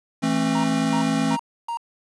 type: chord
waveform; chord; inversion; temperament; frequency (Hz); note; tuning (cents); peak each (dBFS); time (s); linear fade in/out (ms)
square; A minor; second; equal with one note detuned; 164.81 / 220 / 268.1; E3 / A3 / C4; 0 / 0 / +42; -27 / -25 / -23; 0.22-1.37; 20
type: tone bursts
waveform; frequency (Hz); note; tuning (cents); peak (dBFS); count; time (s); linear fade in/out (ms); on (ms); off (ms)
triangle; 934; A#5; +3; -23; 4; 0.55-1.772; 2; 88; 290
effects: resampled to 22050 Hz + 8-bit